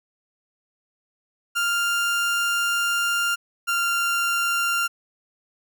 30% pulse tone pair in turn, 1396.9 / 1388.9 Hz, F6 / F6, 0 / -10 cents, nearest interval unison, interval 10 cents, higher first, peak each -18 dBFS, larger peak neither, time 1.55-3.36 / 3.67-4.88 s, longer first, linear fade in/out 20 ms, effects none

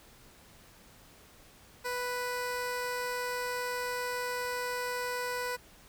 15% pulse tone, 493.9 Hz, B4, in tune, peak -26 dBFS, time 1.84-5.57 s, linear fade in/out 20 ms, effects pink hiss -57 dBFS RMS until 5.88 s

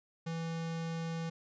square tone, 164.81 Hz, E3, in tune, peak -36 dBFS, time 0.26-1.3 s, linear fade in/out 10 ms, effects resampled to 16000 Hz

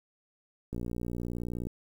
click train, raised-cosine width 3 ms, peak -23 dBFS, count 57, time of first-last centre 0.73-1.67 s, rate 59.6 Hz, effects 9-bit

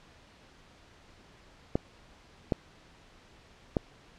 clicks, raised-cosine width 2 ms, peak -12 dBFS, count 3, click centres 1.755 / 2.522 / 3.768 s, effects pink hiss -57 dBFS RMS until 4.18 s + low-pass 5000 Hz 12 dB/octave

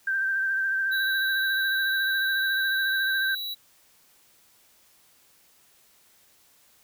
sine tone with vibrato, 1568 Hz, G6, in tune, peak -23 dBFS, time 0.07-3.35 s, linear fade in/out 5 ms, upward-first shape sine, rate 14 Hz, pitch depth 28 cents each way
square tone, 3920 Hz, B7, 14 cents flat, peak -31 dBFS, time 0.91-3.55 s, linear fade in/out 20 ms
effects white hiss -60 dBFS RMS until 6.83 s

